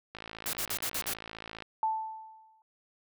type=click train; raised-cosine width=0.3 ms; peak=-25 dBFS; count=82; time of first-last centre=0.15-1.623 s; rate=55 Hz
type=noise bursts; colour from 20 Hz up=white; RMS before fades=-33 dBFS; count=6; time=0.46-1.136 s; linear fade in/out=2 ms; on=71 ms; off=50 ms
type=tone with exponential decay; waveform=sine; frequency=880 Hz; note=A5; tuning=in tune; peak=-24 dBFS; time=1.83-2.62 s; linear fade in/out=1 ms; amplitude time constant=170 ms
effects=none